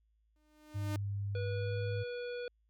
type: tone with exponential growth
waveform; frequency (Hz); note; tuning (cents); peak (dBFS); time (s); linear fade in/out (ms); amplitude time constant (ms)
sawtooth; 303.7; D#4; -42; -33; 0.36-0.96; 0; 130
type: tone with pitch glide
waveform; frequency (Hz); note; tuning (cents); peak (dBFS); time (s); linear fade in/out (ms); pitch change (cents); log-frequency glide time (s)
sine; 100.6 to 104.09; G2 to G#2; +45 to +4; -34; 0.74-2.04; 20; +59; 1.37-1.77
type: harmonic tone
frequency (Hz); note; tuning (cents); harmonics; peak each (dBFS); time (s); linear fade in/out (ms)
486.5; B4; -26; 1 / 3 / 5 / 7 / 9; -38 / -48 / -52 / -55 / -57; 1.35-2.48; 2
effects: added 54 Hz sine -70 dBFS peak until 2.69 s